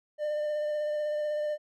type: tone with vibrato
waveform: triangle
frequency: 600 Hz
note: D5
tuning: 37 cents sharp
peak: -26 dBFS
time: 0.18-1.58 s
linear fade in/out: 50 ms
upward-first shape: sine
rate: 16 Hz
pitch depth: 16 cents each way
effects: none